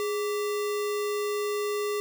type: tone with sample-and-hold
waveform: sine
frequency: 415.3 Hz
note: G#4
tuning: in tune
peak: -26 dBFS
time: 0-2 s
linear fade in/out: 0 ms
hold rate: 1575 Hz
effects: none